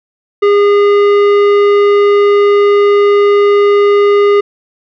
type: tone with tanh clipping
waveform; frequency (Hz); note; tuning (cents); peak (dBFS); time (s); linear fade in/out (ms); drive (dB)
sine; 407.7; G#4; -32; -7; 0.42-4.41; 10; 13
effects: none